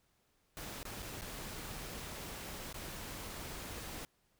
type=noise with dropouts; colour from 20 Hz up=pink; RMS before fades=-45 dBFS; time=0.57-4.05 s; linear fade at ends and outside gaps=0 ms; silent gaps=0.83-0.853 / 1.023-1.027 / 1.211-1.219 / 2.727-2.743 s; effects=pink hiss -75 dBFS RMS until 4.39 s